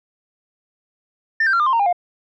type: tone with pitch steps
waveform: sine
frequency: 1792 / 1569.1 / 1373.9 / 1202.9 / 1053.3 / 922.3 / 807.5 / 707.1 Hz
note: A6 / G6 / F6 / D6 / C6 / A#5 / G#5 / F5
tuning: +31 / +1 / -29 / +41 / +11 / -19 / -49 / +21 cents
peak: -12 dBFS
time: 1.4-1.928 s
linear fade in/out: 5 ms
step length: 66 ms
effects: tanh soft clip ceiling -12 dBFS